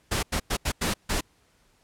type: noise bursts at uneven times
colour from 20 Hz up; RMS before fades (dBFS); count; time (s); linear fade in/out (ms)
pink; -26; 6; 0.11-0.23 / 0.32-0.4 / 0.5-0.57 / 0.65-0.72 / 0.81-0.94 / 1.09-1.21; 10
effects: pink hiss -64 dBFS RMS until 1.83 s + low-pass 11000 Hz 12 dB/octave